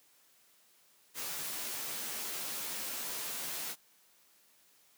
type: noise with comb filter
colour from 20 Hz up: white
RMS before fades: -39 dBFS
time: 1.14-3.76 s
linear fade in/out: 50 ms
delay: 13 ms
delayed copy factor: +0.65
effects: white hiss -66 dBFS RMS until 4.97 s + high-pass 150 Hz 12 dB/octave